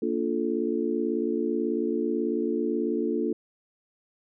sine chord, Bb major seventh, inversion none, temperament just, 233.1 / 291.4 / 349.6 / 437 Hz, Bb3 / D4 / F4 / A4, 0 / -13 / +2 / -12 cents, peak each -30 / -30 / -29 / -30 dBFS, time 0.02-3.33 s, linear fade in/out 5 ms, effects none

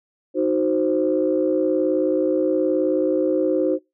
sine chord, C diminished, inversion first, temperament equal, 311.1 / 370 / 523.3 Hz, Eb4 / Gb4 / C5, 0 / 0 / 0 cents, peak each -21 dBFS, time 0.34-3.79 s, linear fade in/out 50 ms, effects noise-tail reverb RT60 0.2 s tail -23 dB re dry + tanh soft clip ceiling -8 dBFS

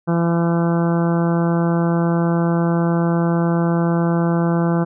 harmonic tone, 169.2 Hz, E3, 45 cents sharp, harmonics 1 / 2 / 3 / 4 / 5 / 6 / 7 / 8 / 9, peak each -16 / -22 / -26 / -28 / -30 / -32 / -33 / -34 / -35 dBFS, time 0.07-4.85 s, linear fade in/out 20 ms, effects none

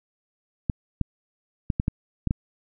clicks, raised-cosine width 5 ms, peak -10 dBFS, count 7, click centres 0.698 / 1.013 / 1.702 / 1.799 / 1.881 / 2.273 / 2.309 s, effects none

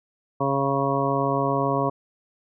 harmonic tone, 137.9 Hz, C#3, 9 cents flat, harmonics 1 / 2 / 3 / 4 / 5 / 7 / 8, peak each -28 / -28 / -28 / -28 / -28 / -28 / -28 dBFS, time 0.4-1.9 s, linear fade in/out 10 ms, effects none

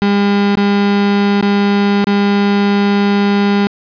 35% pulse tone with dropouts, 201.8 Hz, G#3, 49 cents flat, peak -8 dBFS, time 0.02-3.67 s, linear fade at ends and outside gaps 0 ms, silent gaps 0.554-0.572 / 1.411-1.426 / 2.043-2.07 s, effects resampled to 11025 Hz + 8-bit

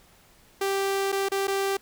sawtooth tone with dropouts, 392 Hz, G4, in tune, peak -20 dBFS, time 0.61-1.77 s, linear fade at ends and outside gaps 5 ms, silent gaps 1.12-1.125 / 1.287-1.317 / 1.472-1.479 s, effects pink hiss -57 dBFS RMS until 1.81 s

